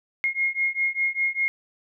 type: beating tone pair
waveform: sine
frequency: 2145 / 2150 Hz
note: C7 / C7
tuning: +42 / +47 cents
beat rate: 5 Hz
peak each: -25 dBFS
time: 0.24-1.48 s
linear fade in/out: 0 ms
effects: none